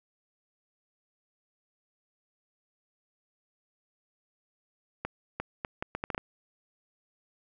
accelerating click train, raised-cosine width 0.5 ms, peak -17 dBFS, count 9, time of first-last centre 5.05-6.179 s, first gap 350 ms, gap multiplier 0.71, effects none

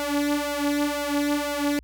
sawtooth tone with flanger, 290 Hz, D4, 22 cents flat, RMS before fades -25 dBFS, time 0-1.79 s, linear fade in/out 0 ms, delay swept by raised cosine 1.4 to 4 ms, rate 2 Hz, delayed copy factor +0.75, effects added 60 Hz sine -48 dBFS peak until 1.83 s

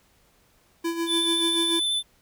square tone with tremolo, 334.8 Hz, E4, 27 cents sharp, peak -24 dBFS, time 0.84-1.8 s, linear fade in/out 10 ms, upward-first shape sine, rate 6.9 Hz, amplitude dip 60%
square tone with vibrato, 3520 Hz, A7, in tune, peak -23 dBFS, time 1.06-2.03 s, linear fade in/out 50 ms, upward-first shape sine, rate 13 Hz, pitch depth 16 cents each way
effects pink hiss -62 dBFS RMS until 2.21 s

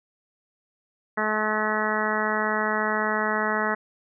harmonic tone, 214.6 Hz, A3, 43 cents flat, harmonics 1 / 2 / 3 / 4 / 5 / 6 / 7 / 8 / 9, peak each -31 / -31 / -31 / -31 / -31 / -31 / -31 / -31 / -31 dBFS, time 1.17-3.75 s, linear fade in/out 10 ms, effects none

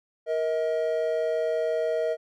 triangle tone pair together, 470 / 635.9 Hz, A#4 / D#5, +14 / +38 cents, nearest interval perfect fourth, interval 524 cents, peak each -25 / -24 dBFS, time 0.26-2.17 s, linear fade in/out 50 ms, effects none

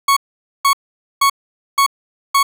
40% pulse tone bursts, 1108.7 Hz, C#6, in tune, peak -9 dBFS, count 5, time 0.08-2.43 s, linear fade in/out 5 ms, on 86 ms, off 480 ms, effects none

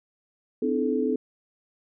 sine tone cluster, 256.1 / 297.6 / 326.9 / 433.5 Hz, C4 / D4 / E4 / A4, -37 / +23 / -14 / -26 cents, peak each -26 / -30 / -32 / -26 dBFS, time 0.62-1.16 s, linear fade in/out 5 ms, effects none

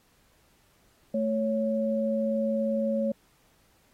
sine tone pair together, 220 / 555.3 Hz, A3 / C#5, 0 / +3 cents, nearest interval octave + major third, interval 1603 cents, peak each -27 dBFS, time 1.14-3.12 s, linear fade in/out 5 ms, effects pink hiss -65 dBFS RMS until 3.93 s + AAC 48 kbps

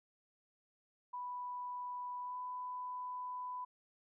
sine tone with pitch glide, 987.8 to 997.5 Hz, B5 to B5, 0 to +17 cents, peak -40 dBFS, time 1.13-3.65 s, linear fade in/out 10 ms, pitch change +17 cents, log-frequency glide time 2.22-2.37 s, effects none

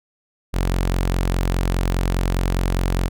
sawtooth tone, 44.89 Hz, F1, 48 cents sharp, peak -14 dBFS, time 0.53-3.09 s, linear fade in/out 20 ms, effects none

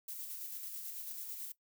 violet noise with tremolo, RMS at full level -43 dBFS, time 0.08-1.52 s, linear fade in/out 5 ms, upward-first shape square, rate 9.1 Hz, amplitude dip 30%, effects noise-tail reverb RT60 0.1 s tail -18 dB re dry

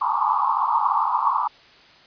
pink band-pass noise, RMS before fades -21 dBFS, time 0.01-1.48 s, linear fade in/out 10 ms, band 840 to 1200 Hz, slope 96 dB/octave, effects white hiss -50 dBFS RMS until 2.06 s + resampled to 11025 Hz

